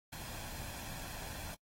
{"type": "noise with comb filter", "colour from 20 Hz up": "pink", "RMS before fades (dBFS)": -45, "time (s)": [0.12, 1.55], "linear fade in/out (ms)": 10, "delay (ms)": 1.2, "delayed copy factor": 0.5, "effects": ["noise-tail reverb RT60 0.1 s tail -24 dB re dry", "AAC 48 kbps"]}